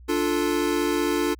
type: chord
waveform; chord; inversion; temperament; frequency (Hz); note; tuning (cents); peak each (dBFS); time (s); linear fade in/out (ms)
square; D minor; none; equal; 293.7 / 349.2 / 440; D4 / F4 / A4; 0 / 0 / 0; -26 / -26 / -28; 0.08-1.35; 20
effects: added 61 Hz sine -43 dBFS peak until 1.39 s